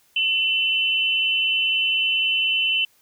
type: tone pair together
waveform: sine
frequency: 2692 / 3022 Hz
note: E7 / F#7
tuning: +36 / +36 cents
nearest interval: major second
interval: 200 cents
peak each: -21 dBFS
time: 0.16-2.85 s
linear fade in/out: 5 ms
effects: white hiss -60 dBFS RMS until 3.01 s